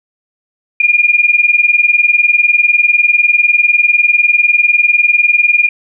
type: tone pair together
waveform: sine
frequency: 2412 / 2432 Hz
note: D7 / D#7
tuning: +46 / -40 cents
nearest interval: unison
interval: 14 cents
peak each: -10 dBFS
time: 0.8-5.69 s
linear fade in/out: 5 ms
effects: none